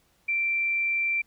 sine tone, 2351 Hz, D7, 1 cent sharp, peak -23 dBFS, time 0.28-1.22 s, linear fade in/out 10 ms, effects pink hiss -66 dBFS RMS until 1.26 s

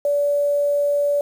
sine tone with quantisation, 577 Hz, D5, 31 cents flat, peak -16 dBFS, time 0.05-1.21 s, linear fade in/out 2 ms, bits 7, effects none

